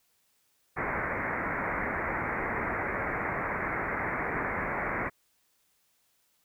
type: low-pass noise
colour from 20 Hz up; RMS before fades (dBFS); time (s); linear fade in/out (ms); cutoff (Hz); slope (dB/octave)
white; -32; 0.76-5.1; 20; 2200; 96
effects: white hiss -71 dBFS RMS until 6.44 s